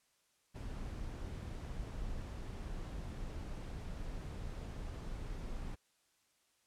brown noise, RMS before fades -43 dBFS, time 0.54-5.76 s, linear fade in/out 20 ms, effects white hiss -75 dBFS RMS until 6.66 s + low-pass 10000 Hz 12 dB/octave

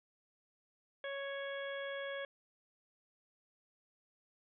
harmonic tone, 554.4 Hz, C#5, in tune, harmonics 1 / 2 / 3 / 4 / 5 / 6, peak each -41 / -51 / -45 / -51 / -60 / -51 dBFS, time 1.04-2.25 s, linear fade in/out 2 ms, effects none

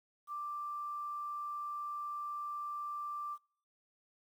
sine tone with quantisation, 1178 Hz, D6, 5 cents sharp, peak -38 dBFS, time 0.27-3.38 s, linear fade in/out 50 ms, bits 11, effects noise-tail reverb RT60 0.5 s tail -24 dB re dry

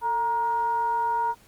sine tone with frequency modulation, 940 Hz, A#5, 14 cents sharp, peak -22 dBFS, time 0.01-1.35 s, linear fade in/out 50 ms, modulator 492 Hz, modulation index 0.35, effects pink hiss -56 dBFS RMS until 1.47 s + Opus 32 kbps

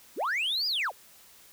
sine linear two-way sweep, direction up then down, 187.3 to 5010 to 377.6 Hz, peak -24 dBFS, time 0.16-0.92 s, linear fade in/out 50 ms, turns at 0.67 s, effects tanh soft clip ceiling -25 dBFS + white hiss -55 dBFS RMS until 1.52 s

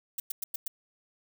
violet noise bursts, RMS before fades -33 dBFS, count 5, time 0.18-0.68 s, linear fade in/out 5 ms, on 20 ms, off 100 ms, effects none

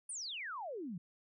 sine exponential sweep, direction down, 9800 to 160 Hz, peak -40 dBFS, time 0.09-0.98 s, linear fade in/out 5 ms, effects none

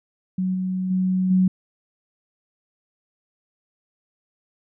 sine tone with level steps, 185.7 Hz, F#3, 7 cents sharp, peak -20 / -22 / -18 / -14 dBFS, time 0.38-1.48 s, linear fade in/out 5 ms, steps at 0.54 / 0.9 / 1.3 s, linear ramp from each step 10 ms, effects none

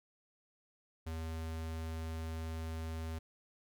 square tone, 80.8 Hz, E2, 34 cents flat, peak -39 dBFS, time 1.06-3.19 s, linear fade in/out 10 ms, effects none

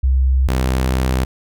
sine / sawtooth tone pair in turn, 65.41 / 64.36 Hz, C2 / C2, 0 / -28 cents, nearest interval unison, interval 28 cents, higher first, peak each -11 dBFS, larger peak neither, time 0.03-0.48 / 0.48-1.25 s, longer second, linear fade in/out 10 ms, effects none

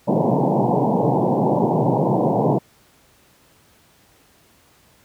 pink band-pass noise, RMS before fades -18 dBFS, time 0.07-2.59 s, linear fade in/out 20 ms, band 120 to 960 Hz, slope 96 dB/octave, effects pink hiss -55 dBFS RMS until 5.04 s + high-pass 60 Hz 12 dB/octave

